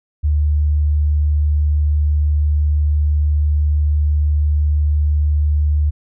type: tone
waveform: sine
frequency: 74.5 Hz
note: D2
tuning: 25 cents sharp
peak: -12 dBFS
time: 0.23-5.91 s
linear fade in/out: 20 ms
effects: none